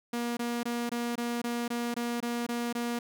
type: tone bursts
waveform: sawtooth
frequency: 237.9 Hz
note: A#3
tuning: 35 cents sharp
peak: -26 dBFS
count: 11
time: 0.13-2.99 s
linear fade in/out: 5 ms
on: 240 ms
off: 22 ms
effects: none